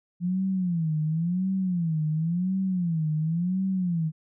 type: tone with vibrato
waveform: sine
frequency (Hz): 171.5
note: F3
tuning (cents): -31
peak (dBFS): -23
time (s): 0.2-4.12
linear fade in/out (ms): 50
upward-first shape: sine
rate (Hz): 0.94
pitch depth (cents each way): 190
effects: none